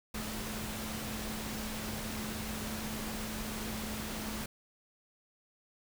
sine tone in noise, 216.4 Hz, A3, 29 cents flat, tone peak -41 dBFS, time 0.14-4.46 s, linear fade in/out 5 ms, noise pink, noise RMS -40 dBFS, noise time 0.14-4.46 s, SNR -4 dB, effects none

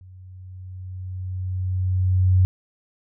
sine tone with level ramp, 92.5 Hz, F#2, in tune, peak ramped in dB -42 to -12 dBFS, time 0.01-2.45 s, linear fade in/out 0 ms, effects none

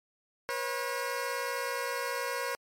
15% pulse tone pair together, 483.7 / 542.9 Hz, B4 / C#5, -36 / -36 cents, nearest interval major second, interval 200 cents, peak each -28 dBFS, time 0.49-2.55 s, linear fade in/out 0 ms, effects MP3 64 kbps

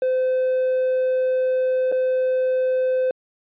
triangle tone with dropouts, 514 Hz, C5, 31 cents flat, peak -15 dBFS, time 0.02-3.11 s, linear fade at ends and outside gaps 2 ms, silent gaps 1.917-1.923 s, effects tanh soft clip ceiling -11 dBFS + resampled to 8000 Hz

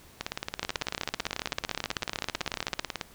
two click trains, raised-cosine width 0.2 ms, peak -11 / -13 dBFS, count 35 / 52, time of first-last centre 0.63-2.796 / 0.21-3.012 s, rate 15.7 / 18.2 Hz, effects pink hiss -54 dBFS RMS until 3.14 s

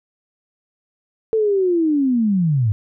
sine linear sweep, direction down, 450 to 98.9 Hz, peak -14 dBFS, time 1.33-2.72 s, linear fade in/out 0 ms, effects none

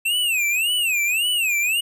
square tone with vibrato, 2637 Hz, E7, in tune, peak -19 dBFS, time 0.05-1.81 s, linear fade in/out 10 ms, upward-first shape sine, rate 1.8 Hz, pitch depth 210 cents each way, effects none

